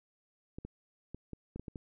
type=clicks; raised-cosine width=3 ms; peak=-29 dBFS; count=8; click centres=0.585 / 0.65 / 1.146 / 1.333 / 1.56 / 1.596 / 1.682 / 1.758 s; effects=none